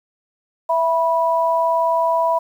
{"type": "tone pair together", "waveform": "sine", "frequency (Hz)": [661.5, 980], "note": ["E5", "B5"], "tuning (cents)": [6, -14], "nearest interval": "perfect fifth", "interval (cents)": 680, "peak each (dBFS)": [-18, -17], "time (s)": [0.69, 2.39], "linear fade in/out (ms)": 10, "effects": ["8-bit"]}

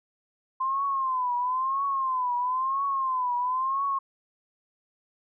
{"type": "tone with vibrato", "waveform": "sine", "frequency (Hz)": 1040, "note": "C6", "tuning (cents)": -11, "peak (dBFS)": -24, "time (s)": [0.6, 3.99], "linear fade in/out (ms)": 10, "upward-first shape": "triangle", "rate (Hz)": 1, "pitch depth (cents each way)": 130, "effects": []}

